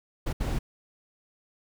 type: noise bursts at uneven times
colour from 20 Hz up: brown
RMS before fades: -28 dBFS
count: 2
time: 0.26-0.33 / 0.4-0.59 s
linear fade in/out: 10 ms
effects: none